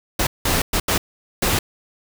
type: noise bursts at uneven times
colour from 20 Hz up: pink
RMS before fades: -19 dBFS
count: 5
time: 0.19-0.27 / 0.45-0.62 / 0.73-0.8 / 0.88-0.98 / 1.42-1.59 s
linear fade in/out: 5 ms
effects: none